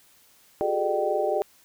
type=tone cluster; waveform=sine; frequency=364 / 406.4 / 430.1 / 603 / 772 Hz; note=F#4 / G#4 / A4 / D5 / G5; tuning=-28 / -38 / -39 / +46 / -27 cents; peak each=-31 / -30 / -29 / -26 / -29 dBFS; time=0.61-1.42 s; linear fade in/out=0 ms; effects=white hiss -58 dBFS RMS until 1.64 s